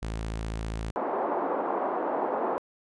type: tone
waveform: sawtooth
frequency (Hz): 55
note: A1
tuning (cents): 0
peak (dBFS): -27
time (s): 0.02-0.91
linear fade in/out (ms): 10
type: band-pass noise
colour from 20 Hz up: white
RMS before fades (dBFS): -29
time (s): 0.96-2.58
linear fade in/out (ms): 0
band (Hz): 290 to 940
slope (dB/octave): 24
effects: resampled to 22050 Hz